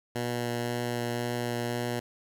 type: tone with vibrato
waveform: 10% pulse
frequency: 120 Hz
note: B2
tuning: 49 cents flat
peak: -21 dBFS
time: 0.15-2 s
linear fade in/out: 10 ms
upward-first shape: sine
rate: 1.9 Hz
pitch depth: 11 cents each way
effects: none